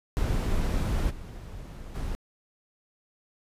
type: noise with level steps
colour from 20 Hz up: brown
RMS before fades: -26 / -40 / -32 dBFS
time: 0.17-2.15 s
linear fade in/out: 0 ms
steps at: 1.09 / 1.94 s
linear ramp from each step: 20 ms
effects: resampled to 32000 Hz